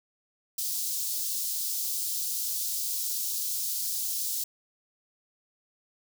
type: high-pass noise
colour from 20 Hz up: white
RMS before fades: -31 dBFS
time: 0.58-4.44 s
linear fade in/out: 5 ms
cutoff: 4300 Hz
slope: 24 dB/octave
effects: none